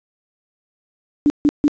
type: tone bursts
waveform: sine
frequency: 292.8 Hz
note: D4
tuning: 5 cents flat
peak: -10 dBFS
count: 3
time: 1.26-1.68 s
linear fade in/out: 0 ms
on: 40 ms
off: 150 ms
effects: resampled to 16000 Hz + 8-bit